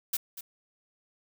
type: noise with echo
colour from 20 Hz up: blue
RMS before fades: -29 dBFS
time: 0.13-0.17 s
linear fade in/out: 5 ms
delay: 240 ms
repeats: 1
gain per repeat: -12 dB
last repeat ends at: 0.41 s
effects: none